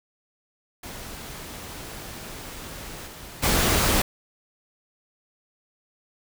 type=noise with level steps; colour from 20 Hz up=pink; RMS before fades=-38 / -41 / -21 dBFS; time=0.83-4.02 s; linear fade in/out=5 ms; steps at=3.06 / 3.42 s; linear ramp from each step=20 ms; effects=none